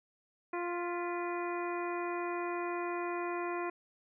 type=harmonic tone with a mistuned harmonic; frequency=349.2 Hz; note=F4; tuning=in tune; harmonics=1 / 2 / 3 / 4 / 5 / 6 / 7; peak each=-36 / -41 / -40 / -46 / -49 / -48 / -47 dBFS; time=0.53-3.7 s; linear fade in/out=5 ms; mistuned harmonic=6; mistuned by=-76 cents; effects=none